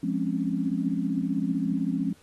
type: chord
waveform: sine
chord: Db major seventh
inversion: first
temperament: equal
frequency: 174.61 / 207.7 / 261.6 / 277.2 Hz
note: F3 / Ab3 / C4 / Db4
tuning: 0 / 0 / 0 / 0 cents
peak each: -30 dBFS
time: 0.03-2.13 s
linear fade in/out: 5 ms
effects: pink hiss -59 dBFS RMS until 2.22 s + AAC 32 kbps